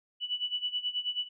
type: tone with tremolo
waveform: sine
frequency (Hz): 2961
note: F#7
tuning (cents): +1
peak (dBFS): -27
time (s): 0.2-1.29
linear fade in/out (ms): 50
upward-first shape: sine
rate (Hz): 9.3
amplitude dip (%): 85
effects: none